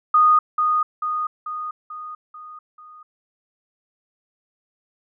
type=tone with echo; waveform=sine; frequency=1235 Hz; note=D#6; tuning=13 cents flat; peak=-11 dBFS; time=0.14-0.39 s; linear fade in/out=5 ms; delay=440 ms; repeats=6; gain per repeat=-5 dB; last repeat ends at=3.03 s; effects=none